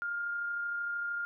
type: tone with amplitude modulation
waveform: sine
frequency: 1408 Hz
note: F6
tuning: 14 cents sharp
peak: -31 dBFS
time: 0.02-1.25 s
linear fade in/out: 0 ms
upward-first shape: sine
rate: 33.1 Hz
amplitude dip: 25%
effects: none

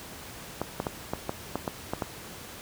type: clicks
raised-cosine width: 1 ms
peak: -14 dBFS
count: 9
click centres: 0.616 / 0.801 / 0.868 / 1.135 / 1.294 / 1.556 / 1.678 / 1.935 / 2.022 s
effects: pink hiss -43 dBFS RMS until 2.61 s + high-pass 60 Hz 12 dB/octave

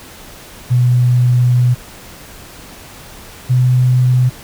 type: tone pair in turn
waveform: sine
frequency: 123.47 / 126.21 Hz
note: B2 / B2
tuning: 0 / +38 cents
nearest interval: unison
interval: 38 cents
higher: second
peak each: -8 dBFS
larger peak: neither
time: 0.7-1.75 / 3.49-4.3 s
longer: first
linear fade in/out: 20 ms
effects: pink hiss -36 dBFS RMS until 4.43 s

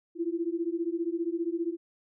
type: beating tone pair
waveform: sine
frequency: 330 / 345 Hz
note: E4 / F4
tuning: +2 / -21 cents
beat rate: 15 Hz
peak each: -31 dBFS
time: 0.15-1.77 s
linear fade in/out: 50 ms
effects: none

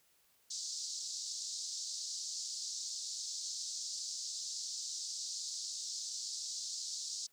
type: band-pass noise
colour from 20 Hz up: pink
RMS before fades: -42 dBFS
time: 0.5-7.27 s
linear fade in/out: 10 ms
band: 4300 to 7500 Hz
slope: 48 dB/octave
effects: white hiss -71 dBFS RMS until 7.32 s

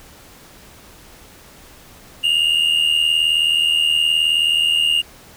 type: tone pair together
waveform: triangle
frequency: 2794 / 2873 Hz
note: F7 / F7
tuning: 0 / +48 cents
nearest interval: unison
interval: 48 cents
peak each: -14 dBFS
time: 2.23-5.02 s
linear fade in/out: 20 ms
effects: tanh soft clip ceiling -9 dBFS + pink hiss -44 dBFS RMS until 5.36 s

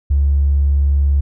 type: tone with tanh clipping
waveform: triangle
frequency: 70.4 Hz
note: C#2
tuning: 27 cents sharp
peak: -10 dBFS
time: 0.1-1.21 s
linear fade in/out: 10 ms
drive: 2 dB
effects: none

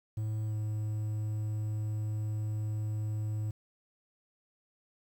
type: tone with pitch glide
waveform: triangle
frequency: 108.4 to 107.22 Hz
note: A2 to A2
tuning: -25 to -44 cents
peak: -29 dBFS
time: 0.17-3.51 s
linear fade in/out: 5 ms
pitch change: -19 cents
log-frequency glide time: 0.45-0.55 s
effects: 10-bit

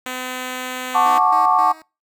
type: tone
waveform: 5% pulse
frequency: 254.3 Hz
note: C4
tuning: 49 cents flat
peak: -14 dBFS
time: 0.06-1.18 s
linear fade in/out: 2 ms
type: chord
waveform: sine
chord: D major seventh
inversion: first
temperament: just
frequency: 734.2 / 881 / 1101.2 / 1174.7 Hz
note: F#5 / A5 / C#6 / D6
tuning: -14 / +2 / -12 / 0 cents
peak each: -18 dBFS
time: 0.94-1.73 s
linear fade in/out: 20 ms
type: tone with tremolo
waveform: 10% pulse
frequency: 317 Hz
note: D#4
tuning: 32 cents sharp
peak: -23 dBFS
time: 1.06-1.82 s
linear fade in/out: 0 ms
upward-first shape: square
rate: 3.8 Hz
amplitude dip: 70%
effects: noise-tail reverb RT60 0.3 s tail -25 dB re dry

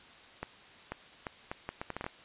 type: accelerating click train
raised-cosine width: 0.5 ms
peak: -21 dBFS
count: 11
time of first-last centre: 0.43-2.065 s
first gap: 490 ms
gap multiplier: 0.71
effects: white hiss -54 dBFS RMS until 2.24 s + resampled to 8000 Hz

